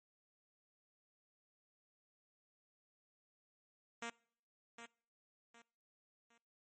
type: tone with echo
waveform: 5% pulse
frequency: 233.1 Hz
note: A#3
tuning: in tune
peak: -31 dBFS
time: 4.02-4.1 s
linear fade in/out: 5 ms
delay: 760 ms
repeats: 3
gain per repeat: -9 dB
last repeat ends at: 6.38 s
effects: noise-tail reverb RT60 0.6 s tail -25 dB re dry + MP3 32 kbps